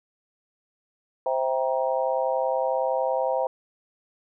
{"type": "chord", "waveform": "sine", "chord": "C dominant seventh", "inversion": "none", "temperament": "just", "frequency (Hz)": [523.3, 654.1, 784.9, 941.9], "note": ["C5", "E5", "G5", "Bb5"], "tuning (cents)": [0, -14, 2, 18], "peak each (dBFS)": [-25, -28, -29, -30], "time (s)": [1.26, 3.47], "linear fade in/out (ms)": 2, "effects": []}